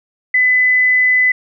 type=tone; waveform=sine; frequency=2007 Hz; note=B6; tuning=27 cents sharp; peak=-9 dBFS; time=0.34-1.32 s; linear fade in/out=5 ms; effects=none